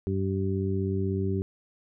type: harmonic tone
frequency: 96.3 Hz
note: G2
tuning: 30 cents flat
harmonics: 1 / 2 / 3 / 4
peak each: -28 / -31 / -35 / -31 dBFS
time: 0.07-1.42 s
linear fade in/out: 0 ms
effects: none